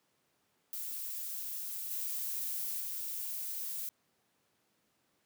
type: noise with level steps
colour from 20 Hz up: violet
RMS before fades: -40 / -37 / -39 dBFS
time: 0.73-3.89 s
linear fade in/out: 0 ms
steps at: 1.91 / 2.8 s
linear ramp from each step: 2 ms
effects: pink hiss -75 dBFS RMS until 5.25 s + high-pass 150 Hz 12 dB/octave